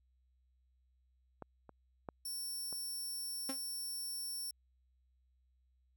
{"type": "clicks", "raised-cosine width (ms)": 1, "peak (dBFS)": [-31, -38, -28, -36], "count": 4, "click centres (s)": [1.423, 1.693, 2.088, 2.727]}
{"type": "tone", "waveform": "5% pulse", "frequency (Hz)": 5440, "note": "F8", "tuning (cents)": -46, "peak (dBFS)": -34, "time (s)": [2.25, 4.51], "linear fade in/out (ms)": 5}
{"type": "tone with exponential decay", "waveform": "sawtooth", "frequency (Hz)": 266.7, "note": "C4", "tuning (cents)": 33, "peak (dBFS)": -31, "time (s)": [3.49, 3.6], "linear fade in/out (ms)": 5, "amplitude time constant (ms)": 22}
{"effects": ["added 63 Hz sine -70 dBFS peak until 5.96 s"]}